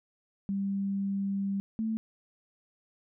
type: tone pair in turn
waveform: sine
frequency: 197.2 / 221.3 Hz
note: G3 / A3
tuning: +11 / +10 cents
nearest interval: major second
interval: 199 cents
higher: second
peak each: -28 dBFS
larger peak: neither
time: 0.49-1.6 / 1.79-1.97 s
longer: first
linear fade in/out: 0 ms
effects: none